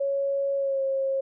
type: tone with pitch glide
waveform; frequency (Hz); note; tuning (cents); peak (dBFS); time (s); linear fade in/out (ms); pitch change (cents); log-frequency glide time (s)
sine; 554.4 to 539.6; C#5 to C#5; 0 to -47; -23; 0-1.21; 10; -47; 0.56-0.82
effects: none